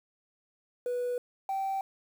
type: tone pair in turn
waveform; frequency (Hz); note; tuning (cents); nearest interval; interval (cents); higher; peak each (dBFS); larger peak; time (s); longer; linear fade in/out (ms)
sine; 490.9 / 776.6; B4 / G5; -10 / -16; minor sixth; 794; second; -27; neither; 0.86-1.18 / 1.49-1.81; neither; 2
effects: tanh soft clip ceiling -27 dBFS + 9-bit